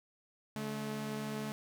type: tone pair together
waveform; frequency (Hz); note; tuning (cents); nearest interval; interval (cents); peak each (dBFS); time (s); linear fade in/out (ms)
sawtooth; 142.3 / 215.6; C#3 / A3; +46 / -35; perfect fifth; 719; -39 / -34; 0.56-1.52; 0
effects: none